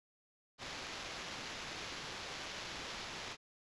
white noise with sample-and-hold, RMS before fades -45 dBFS, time 0.58-3.37 s, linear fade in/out 50 ms, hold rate 8820 Hz, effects resampled to 22050 Hz

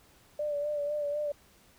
sine tone with vibrato, 587.3 Hz, D5, in tune, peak -29 dBFS, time 0.39-1.32 s, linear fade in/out 5 ms, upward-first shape sine, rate 4 Hz, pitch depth 35 cents each way, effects pink hiss -61 dBFS RMS until 1.78 s

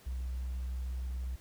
sine tone, 63.1 Hz, B1, 38 cents sharp, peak -32 dBFS, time 0.06-1.36 s, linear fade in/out 10 ms, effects tanh soft clip ceiling -32 dBFS + pink hiss -59 dBFS RMS until 1.4 s

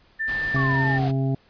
sine tone with pitch glide, 1780 to 1797.6 Hz, A6 to A6, +20 to +37 cents, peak -23 dBFS, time 0.19-0.99 s, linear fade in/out 20 ms, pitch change +17 cents, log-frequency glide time 0.72-0.8 s
pink noise, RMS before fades -36 dBFS, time 0.27-1.12 s, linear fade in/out 20 ms
harmonic tone, 134.3 Hz, C3, 46 cents sharp, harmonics 1 / 2 / 3 / 5 / 6, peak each -21 / -27 / -33 / -35 / -43 dBFS, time 0.54-1.35 s, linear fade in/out 5 ms
sine exponential sweep, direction down, 1162 to 716 Hz, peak -27 dBFS, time 0.56-1.08 s, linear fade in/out 2 ms
effects pink hiss -58 dBFS RMS until 1.49 s + resampled to 11025 Hz

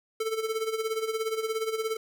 square tone with tremolo, 442.6 Hz, A4, 10 cents sharp, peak -26 dBFS, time 0.2-1.97 s, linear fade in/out 5 ms, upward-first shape sine, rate 17 Hz, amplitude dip 70%, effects none

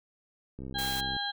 click train, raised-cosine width 3 ms, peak -28 dBFS, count 39, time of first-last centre 0.59-1.166 s, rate 66 Hz
harmonic tone, 810 Hz, G#5, 43 cents flat, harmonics 1 / 2 / 4 / 5, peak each -36 / -36 / -36 / -36 dBFS, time 0.74-1.32 s, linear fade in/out 20 ms
white noise, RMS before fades -38 dBFS, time 0.78-1.01 s, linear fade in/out 10 ms
effects none

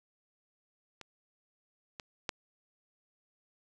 clicks, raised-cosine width 0.2 ms, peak -28 / -24 / -15 dBFS, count 3, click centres 1.013 / 1.998 / 2.292 s, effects none

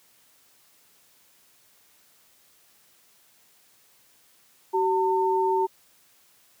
sine tone pair together, 380 / 903.8 Hz, F#4 / A5, +46 / +46 cents, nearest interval octave + minor third, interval 1500 cents, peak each -23 dBFS, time 4.73-5.67 s, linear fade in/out 20 ms, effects white hiss -60 dBFS RMS until 6.6 s + high-pass 80 Hz 12 dB/octave

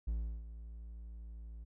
triangle tone with ADSR envelope, 56.3 Hz, A1, 40 cents sharp, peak -30 dBFS, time 0.07-1.65 s, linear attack 9 ms, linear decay 350 ms, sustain -13 dB, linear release 19 ms, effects none

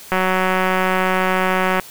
click train, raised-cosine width 0.5 ms, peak -3 dBFS, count 313, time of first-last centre 0.12-1.797 s, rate 186 Hz, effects white hiss -39 dBFS RMS until 1.9 s

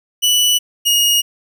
sawtooth tone pair in turn, 2960 / 2872 Hz, F#7 / F7, 0 / +48 cents, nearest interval minor second, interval 52 cents, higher first, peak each -8 dBFS, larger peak neither, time 0.22-0.59 / 0.85-1.22 s, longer neither, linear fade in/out 20 ms, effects none

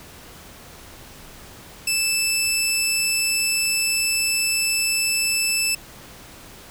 15% pulse tone, 2637 Hz, E7, in tune, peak -12 dBFS, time 1.87-5.75 s, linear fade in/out 5 ms, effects pink hiss -43 dBFS RMS until 6.7 s

